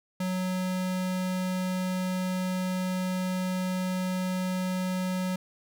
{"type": "tone", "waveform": "square", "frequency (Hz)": 184.5, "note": "F#3", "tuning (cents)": -5, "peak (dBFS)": -28, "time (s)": [0.2, 5.36], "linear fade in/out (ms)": 5, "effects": []}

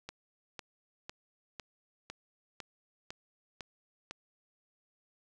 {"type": "click train", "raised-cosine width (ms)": 0.2, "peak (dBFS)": -24, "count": 9, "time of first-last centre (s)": [0.09, 4.11], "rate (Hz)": 1.99, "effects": []}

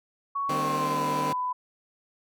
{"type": "tone with pitch glide", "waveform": "sine", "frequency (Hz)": [1115, 999.1], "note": ["C#6", "B5"], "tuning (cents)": [10, 20], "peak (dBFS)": -26, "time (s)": [0.35, 1.53], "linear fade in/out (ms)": 10, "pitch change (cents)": -190, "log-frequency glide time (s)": [0.55, 1.04]}
{"type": "chord", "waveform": "15% pulse", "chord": "C minor seventh", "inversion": "first", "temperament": "equal with one note detuned", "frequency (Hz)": [151.66, 196, 233.1, 261.6], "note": ["Eb3", "G3", "Bb3", "C4"], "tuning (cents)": [-44, 0, 0, 0], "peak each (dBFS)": [-26, -32, -32, -26], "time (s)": [0.49, 1.33], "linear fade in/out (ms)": 5}
{"effects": []}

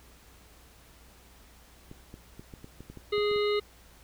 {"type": "clicks", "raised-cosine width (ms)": 3, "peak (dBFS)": -31, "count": 11, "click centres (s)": [1.914, 2.141, 2.395, 2.538, 2.644, 2.806, 2.9, 2.973, 3.181, 3.314, 3.361]}
{"type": "harmonic tone", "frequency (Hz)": 415.3, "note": "G#4", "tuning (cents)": 0, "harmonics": [1, 3, 5, 7, 9, 10], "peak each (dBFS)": [-25, -36, -37, -40, -39, -42], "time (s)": [3.12, 3.6], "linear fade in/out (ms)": 10}
{"effects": ["added 60 Hz sine -57 dBFS peak until 4.03 s", "pink hiss -57 dBFS RMS until 4.03 s"]}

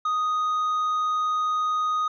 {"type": "tone", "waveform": "triangle", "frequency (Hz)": 1244.5, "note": "D#6", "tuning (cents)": 0, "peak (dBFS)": -20, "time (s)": [0.05, 2.08], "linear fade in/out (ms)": 5, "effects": ["resampled to 16000 Hz"]}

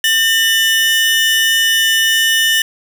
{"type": "tone pair together", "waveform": "40% pulse", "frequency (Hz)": [1800.4, 2960], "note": ["A6", "F#7"], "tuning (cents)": [39, 0], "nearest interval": "major sixth", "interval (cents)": 861, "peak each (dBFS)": -13, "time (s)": [0.04, 2.62], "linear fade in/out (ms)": 2, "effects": []}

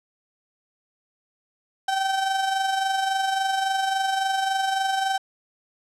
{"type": "tone with amplitude modulation", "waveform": "35% pulse", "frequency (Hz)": 773, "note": "G5", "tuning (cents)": -24, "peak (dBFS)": -18, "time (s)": [1.88, 5.18], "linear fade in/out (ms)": 5, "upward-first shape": "sine", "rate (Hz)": 23.6, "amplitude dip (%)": 45, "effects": ["low-pass 8000 Hz 12 dB/octave"]}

